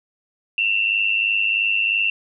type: tone pair together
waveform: sine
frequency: 2691 / 2794 Hz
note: E7 / F7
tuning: +35 / 0 cents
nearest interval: minor second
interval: 65 cents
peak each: -18 / -23 dBFS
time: 0.58-2.1 s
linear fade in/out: 2 ms
effects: none